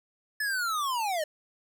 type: linear sweep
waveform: square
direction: down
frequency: 1741 to 587.3 Hz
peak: -28 dBFS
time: 0.4-1.24 s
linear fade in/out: 5 ms
effects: none